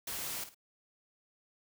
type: noise with echo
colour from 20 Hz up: white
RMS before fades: -39 dBFS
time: 0.07-0.44 s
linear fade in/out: 5 ms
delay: 53 ms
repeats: 2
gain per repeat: -11 dB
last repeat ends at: 0.546 s
effects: none